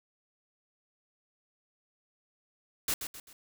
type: noise with echo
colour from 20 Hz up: white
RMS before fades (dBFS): -30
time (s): 2.88-2.94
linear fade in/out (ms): 2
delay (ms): 130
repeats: 3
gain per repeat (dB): -8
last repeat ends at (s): 3.33
effects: none